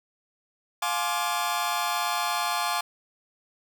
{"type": "chord", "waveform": "sawtooth", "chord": "D half-diminished seventh", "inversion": "first", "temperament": "just", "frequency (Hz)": [704.8, 845.8, 1057.2, 1174.7], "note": ["F5", "Ab5", "C6", "D6"], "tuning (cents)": [16, 31, 18, 0], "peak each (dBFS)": -27, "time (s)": [0.82, 2.81], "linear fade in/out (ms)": 5, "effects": []}